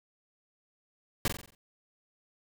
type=noise with echo; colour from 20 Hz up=pink; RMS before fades=-28 dBFS; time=1.25-1.28 s; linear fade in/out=2 ms; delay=45 ms; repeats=6; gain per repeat=-6 dB; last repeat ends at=1.55 s; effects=none